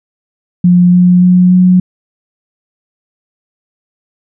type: tone with pitch steps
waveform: sine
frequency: 177.6 / 179.15 / 180.7 / 182.28 Hz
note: F3 / F3 / F#3 / F#3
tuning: +29 / +44 / -41 / -26 cents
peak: -3 dBFS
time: 0.64-1.8 s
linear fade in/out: 5 ms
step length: 290 ms
effects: none